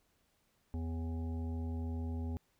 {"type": "harmonic tone with a mistuned harmonic", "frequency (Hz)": 82.41, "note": "E2", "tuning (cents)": 0, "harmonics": [1, 3, 5, 7, 9, 10], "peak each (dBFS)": [-36, -42, -52, -58, -60, -57], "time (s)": [0.74, 2.37], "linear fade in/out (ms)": 0, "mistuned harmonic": 7, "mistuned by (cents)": -84, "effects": ["pink hiss -75 dBFS RMS until 2.59 s"]}